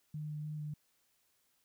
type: tone with pitch steps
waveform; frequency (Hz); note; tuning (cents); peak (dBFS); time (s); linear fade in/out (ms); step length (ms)
sine; 151.8 / 150.6 / 152.2 / 149.9; D#3 / D3 / D#3 / D3; -42 / +44 / -38 / +36; -38; 0.14-0.74; 5; 150
effects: white hiss -75 dBFS RMS until 1.64 s